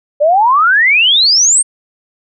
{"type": "exponential sweep", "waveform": "sine", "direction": "up", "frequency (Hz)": [568, 8870], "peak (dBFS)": -6, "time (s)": [0.2, 1.63], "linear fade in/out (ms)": 20, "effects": []}